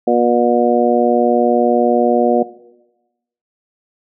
harmonic tone, 120 Hz, B2, 49 cents flat, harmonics 2 / 3 / 4 / 5 / 6, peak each -17 / -17 / -17 / -17 / -17 dBFS, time 0.07-2.43 s, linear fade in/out 5 ms, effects noise-tail reverb RT60 1.0 s tail -18 dB re dry

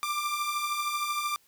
sawtooth beating tone pair, 1174.7 / 1187.7 Hz, D6 / D6, 0 / +19 cents, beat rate 13 Hz, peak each -31 / -26 dBFS, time 0.03-1.36 s, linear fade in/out 0 ms, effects white hiss -64 dBFS RMS until 1.47 s

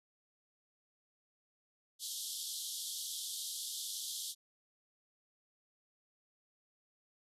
pink band-pass noise, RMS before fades -42 dBFS, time 1.99-4.35 s, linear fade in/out 50 ms, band 3200 to 13000 Hz, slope 96 dB/octave, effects none

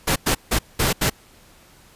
pink noise bursts at uneven times, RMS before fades -19 dBFS, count 5, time 0.07-0.16 / 0.26-0.35 / 0.51-0.59 / 0.79-0.93 / 1.01-1.1 s, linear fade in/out 10 ms, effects pink hiss -51 dBFS RMS until 1.95 s + resampled to 32000 Hz

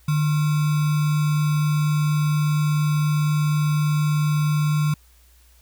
sine tone with sample-and-hold, 150.7 Hz, D3, 45 cents sharp, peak -17 dBFS, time 0.08-4.94 s, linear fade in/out 5 ms, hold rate 1225 Hz, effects added 60 Hz sine -52 dBFS peak until 5.61 s + white hiss -58 dBFS RMS until 5.61 s

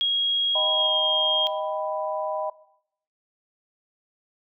sine tone with pitch glide, 3286 to 3231 Hz, G#7 to G#7, -19 to -48 cents, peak -20 dBFS, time 0.01-1.47 s, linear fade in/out 0 ms, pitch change -29 cents, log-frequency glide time 0.73-0.96 s
sine chord, Eb augmented, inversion none, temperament equal with one note detuned, 622.3 / 784 / 990.6 Hz, Eb5 / G5 / B5, 0 / 0 / +5 cents, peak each -27 / -32 / -31 dBFS, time 0.55-2.5 s, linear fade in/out 5 ms
effects noise-tail reverb RT60 0.7 s tail -18 dB re dry

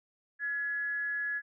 sine tone with amplitude modulation, 1691 Hz, G#6, 31 cents sharp, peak -29 dBFS, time 0.39-1.42 s, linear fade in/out 50 ms, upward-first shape sine, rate 284 Hz, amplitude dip 35%, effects none

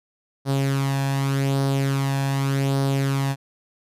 sawtooth tone with flanger, 137.1 Hz, C#3, 19 cents flat, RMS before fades -22 dBFS, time 0.45-3.36 s, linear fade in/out 50 ms, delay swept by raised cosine 0.2 to 1.19 ms, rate 0.85 Hz, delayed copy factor +0.55, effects resampled to 32000 Hz

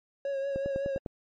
triangle tone with vibrato, 550 Hz, C#5, 14 cents flat, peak -27 dBFS, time 0.25-0.98 s, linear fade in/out 2 ms, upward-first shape triangle, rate 5.4 Hz, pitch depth 36 cents each way
click train, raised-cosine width 2 ms, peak -21 dBFS, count 6, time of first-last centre 0.56-1.062 s, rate 9.96 Hz
effects MP3 32 kbps

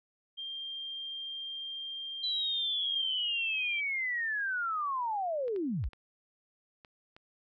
sine tone, 3187 Hz, G7, 28 cents sharp, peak -37 dBFS, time 0.37-3.81 s, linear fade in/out 20 ms
sine linear sweep, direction down, 4009 to 33.57 Hz, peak -30 dBFS, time 2.23-5.89 s, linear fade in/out 10 ms
clicks, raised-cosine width 0.3 ms, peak -36 dBFS, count 6, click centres 5.481 / 5.562 / 5.84 / 5.933 / 6.848 / 7.165 s
effects none

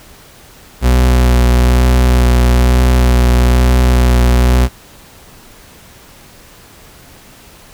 40% pulse tone with vibrato, 61.74 Hz, B1, in tune, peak -6 dBFS, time 0.81-4.69 s, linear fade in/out 50 ms, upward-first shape triangle, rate 1.1 Hz, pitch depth 22 cents each way, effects pink hiss -40 dBFS RMS until 7.73 s

